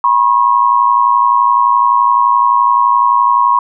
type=tone pair together; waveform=sine; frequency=971.3 / 1083 Hz; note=B5 / C#6; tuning=-29 / -41 cents; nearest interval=major second; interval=188 cents; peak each=-10 dBFS; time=0.04-3.59 s; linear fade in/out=2 ms; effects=none